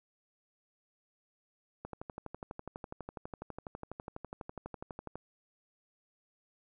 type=click train; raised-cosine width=1 ms; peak=-27 dBFS; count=41; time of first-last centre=1.85-5.156 s; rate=12.1 Hz; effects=none